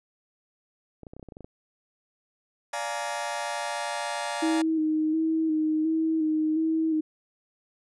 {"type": "clicks", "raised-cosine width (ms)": 2, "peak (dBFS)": -29, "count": 11, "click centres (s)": [1.033, 1.068, 1.135, 1.166, 1.196, 1.228, 1.287, 1.322, 1.369, 1.407, 1.445]}
{"type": "chord", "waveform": "sawtooth", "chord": "Bb dominant seventh", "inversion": "first", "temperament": "just", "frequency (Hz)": [582.7, 699.2, 839.1, 932.3], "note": ["D5", "F5", "Ab5", "Bb5"], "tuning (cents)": [-14, 2, 18, 0], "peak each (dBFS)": -31, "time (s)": [2.73, 4.62], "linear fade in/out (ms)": 5}
{"type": "tone with vibrato", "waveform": "sine", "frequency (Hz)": 315.9, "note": "D#4", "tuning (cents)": 26, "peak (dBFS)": -22, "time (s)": [4.42, 7.01], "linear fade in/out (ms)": 10, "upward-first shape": "square", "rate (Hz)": 1.4, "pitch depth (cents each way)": 26}
{"effects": ["resampled to 24000 Hz"]}